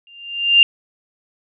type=tone with exponential growth; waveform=sine; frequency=2794 Hz; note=F7; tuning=in tune; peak=-4 dBFS; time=0.07-0.63 s; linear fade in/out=1 ms; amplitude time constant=120 ms; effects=none